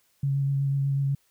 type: tone with vibrato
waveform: sine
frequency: 138.5 Hz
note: C#3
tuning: 1 cent flat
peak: -22 dBFS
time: 0.23-1.15 s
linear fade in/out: 5 ms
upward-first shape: sine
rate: 8.1 Hz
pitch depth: 15 cents each way
effects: white hiss -67 dBFS RMS until 1.3 s